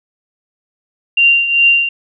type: tone with tremolo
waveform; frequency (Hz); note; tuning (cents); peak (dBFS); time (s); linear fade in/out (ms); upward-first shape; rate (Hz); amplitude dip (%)
sine; 2774; F7; -12; -5; 1.17-1.89; 5; triangle; 2.5; 70
effects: none